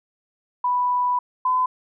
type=tone pair in turn; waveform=sine; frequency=987.8 / 1013.8 Hz; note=B5 / B5; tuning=0 / +45 cents; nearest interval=unison; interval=45 cents; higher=second; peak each=-18 / -17 dBFS; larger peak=second; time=0.64-1.19 / 1.45-1.66 s; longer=first; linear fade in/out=5 ms; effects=none